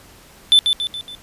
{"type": "tone with echo", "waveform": "triangle", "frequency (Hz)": 3520, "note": "A7", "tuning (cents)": 0, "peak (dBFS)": -6, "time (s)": [0.52, 0.59], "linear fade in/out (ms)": 0, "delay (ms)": 140, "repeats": 4, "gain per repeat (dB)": -6, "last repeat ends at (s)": 1.15, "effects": ["pink hiss -46 dBFS RMS until 1.22 s", "resampled to 32000 Hz"]}